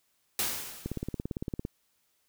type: noise with exponential decay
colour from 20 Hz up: white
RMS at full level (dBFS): -28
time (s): 0.39-1.22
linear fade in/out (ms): 1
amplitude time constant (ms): 180
type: click train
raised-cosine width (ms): 3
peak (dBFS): -20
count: 15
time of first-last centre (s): 0.86-1.651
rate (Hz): 17.7
effects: white hiss -73 dBFS RMS until 2.28 s